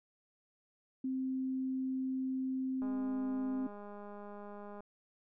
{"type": "tone", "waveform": "sine", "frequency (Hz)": 261.6, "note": "C4", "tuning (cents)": 0, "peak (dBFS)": -33, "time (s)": [1.04, 3.67], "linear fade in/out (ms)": 5}
{"type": "click train", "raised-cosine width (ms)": 1, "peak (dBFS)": -36, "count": 408, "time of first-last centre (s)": [2.82, 4.805], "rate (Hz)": 205}
{"effects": []}